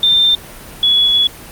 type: tone pair in turn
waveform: sine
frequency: 3589 / 3388 Hz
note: A7 / G#7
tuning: +34 / +34 cents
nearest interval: minor second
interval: 100 cents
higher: first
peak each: -8 dBFS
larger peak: neither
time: 0.03-0.35 / 0.83-1.27 s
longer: second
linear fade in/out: 2 ms
effects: pink hiss -34 dBFS RMS until 1.51 s + Opus 32 kbps